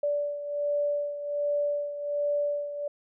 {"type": "beating tone pair", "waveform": "sine", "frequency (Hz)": [581, 582.3], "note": ["D5", "D5"], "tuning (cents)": [-19, -15], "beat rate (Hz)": 1.3, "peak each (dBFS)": [-27, -33], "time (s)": [0.03, 2.88], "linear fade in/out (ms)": 5, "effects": []}